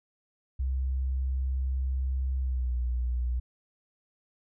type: tone with pitch glide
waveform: sine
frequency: 65.41 to 61.03 Hz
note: C2 to B1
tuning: 0 to -20 cents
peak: -26 dBFS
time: 0.59-3.4 s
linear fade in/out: 10 ms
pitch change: -120 cents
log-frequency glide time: 2.39-2.75 s
effects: none